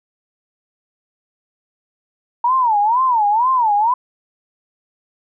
sine tone with vibrato, 926 Hz, A#5, 12 cents flat, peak -12 dBFS, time 2.44-3.94 s, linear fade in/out 5 ms, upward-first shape sine, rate 2.1 Hz, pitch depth 220 cents each way, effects none

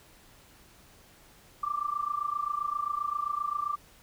sine tone with amplitude modulation, 1177 Hz, D6, 3 cents sharp, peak -25 dBFS, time 1.63-3.76 s, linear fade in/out 5 ms, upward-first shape sine, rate 27.6 Hz, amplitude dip 85%, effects pink hiss -57 dBFS RMS until 4.02 s

